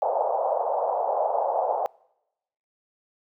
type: band-pass noise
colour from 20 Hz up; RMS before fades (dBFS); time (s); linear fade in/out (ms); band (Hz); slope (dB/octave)
white; -25; 0.02-1.86; 0; 520 to 860; 48
effects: noise-tail reverb RT60 0.9 s tail -26 dB re dry